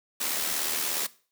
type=noise with amplitude modulation; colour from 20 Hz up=white; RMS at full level=-27 dBFS; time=0.2-1.07 s; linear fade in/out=10 ms; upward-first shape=sine; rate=77.1 Hz; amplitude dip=45%; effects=noise-tail reverb RT60 0.4 s tail -19 dB re dry + high-pass 200 Hz 12 dB/octave